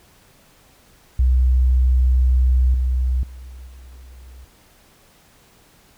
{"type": "tone with level steps", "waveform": "sine", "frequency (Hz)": 63.3, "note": "B1", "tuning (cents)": 43, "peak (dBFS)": [-12, -16, -34, -38], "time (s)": [1.19, 4.45], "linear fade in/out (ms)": 5, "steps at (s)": [2.74, 3.23, 3.67], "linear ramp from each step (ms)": 2, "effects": ["pink hiss -53 dBFS RMS until 5.97 s"]}